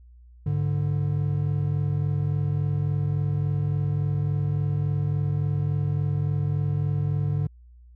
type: tone pair together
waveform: triangle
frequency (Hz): 103.29 / 146.83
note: G#2 / D3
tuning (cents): -9 / 0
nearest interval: tritone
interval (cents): 609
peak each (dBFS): -24 / -22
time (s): 0.46-7.47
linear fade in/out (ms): 5
effects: added 60 Hz sine -47 dBFS peak until 7.95 s